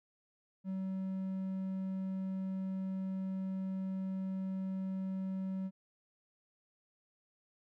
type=tone; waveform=triangle; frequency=190 Hz; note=F#3; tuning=46 cents sharp; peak=-33 dBFS; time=0.64-5.71 s; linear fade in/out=50 ms; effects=none